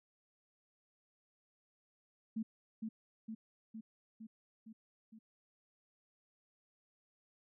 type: tone with echo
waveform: sine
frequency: 221.4 Hz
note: A3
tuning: 11 cents sharp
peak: -35 dBFS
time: 2.36-2.43 s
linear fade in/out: 10 ms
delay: 460 ms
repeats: 6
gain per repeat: -3 dB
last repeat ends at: 5.19 s
effects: none